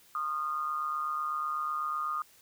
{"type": "tone with amplitude modulation", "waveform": "sine", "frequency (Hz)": 1227, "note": "D#6", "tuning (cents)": -25, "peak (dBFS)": -27, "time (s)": [0.15, 2.22], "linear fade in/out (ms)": 2, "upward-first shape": "sine", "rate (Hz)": 148, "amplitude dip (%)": 65, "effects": ["white hiss -60 dBFS RMS until 2.41 s"]}